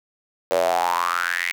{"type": "tone with high-pass filter sweep", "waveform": "square", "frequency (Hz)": 43.51, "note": "F1", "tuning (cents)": -6, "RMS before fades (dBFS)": -22, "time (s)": [0.51, 1.52], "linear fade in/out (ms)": 0, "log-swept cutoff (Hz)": [520, 2200], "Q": 7.2, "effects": []}